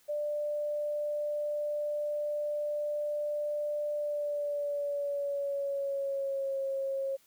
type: tone with pitch glide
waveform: sine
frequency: 592 to 542.9 Hz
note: D5 to C#5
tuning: +14 to -36 cents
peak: -30 dBFS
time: 0.08-7.17 s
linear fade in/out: 20 ms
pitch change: -150 cents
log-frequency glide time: 3.94-6.59 s
effects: white hiss -65 dBFS RMS until 7.26 s